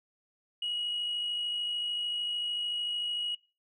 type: tone with amplitude modulation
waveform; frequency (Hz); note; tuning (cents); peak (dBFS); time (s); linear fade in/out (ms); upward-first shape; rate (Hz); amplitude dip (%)
sine; 2903; F#7; -34; -28; 0.62-3.35; 5; sine; 53.4; 35
effects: noise-tail reverb RT60 0.3 s tail -21 dB re dry + tanh soft clip ceiling -27 dBFS